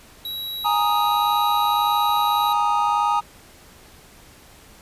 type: tone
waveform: square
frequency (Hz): 3878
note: B7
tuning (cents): -32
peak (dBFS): -28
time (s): 0.25-2.53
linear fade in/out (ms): 2
type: chord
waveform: triangle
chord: Ab suspended second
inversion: none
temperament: equal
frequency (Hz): 830.6 / 932.3 / 1244.5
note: Ab5 / Bb5 / Eb6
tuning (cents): 0 / 0 / 0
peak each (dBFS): -20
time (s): 0.64-3.21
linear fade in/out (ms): 20
effects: pink hiss -48 dBFS RMS until 4.81 s + resampled to 32000 Hz